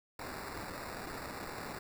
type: noise with sample-and-hold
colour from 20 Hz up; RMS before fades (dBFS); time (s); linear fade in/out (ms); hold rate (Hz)
violet; -43; 0.19-1.79; 5; 3150
effects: none